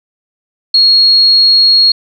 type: tone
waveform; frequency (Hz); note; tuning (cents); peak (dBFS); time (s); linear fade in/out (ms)
sine; 4300; C8; +47; -4; 0.74-1.92; 5
effects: none